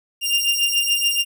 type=beating tone pair; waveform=sawtooth; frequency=2794 / 2801 Hz; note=F7 / F7; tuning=0 / +4 cents; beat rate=7 Hz; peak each=-17 dBFS; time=0.21-1.25 s; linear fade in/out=50 ms; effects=none